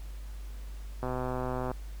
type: click train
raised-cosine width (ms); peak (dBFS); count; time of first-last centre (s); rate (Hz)
1; -20; 88; 1.03-1.715; 127
effects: added 50 Hz sine -38 dBFS peak until 2 s + pink hiss -56 dBFS RMS until 2 s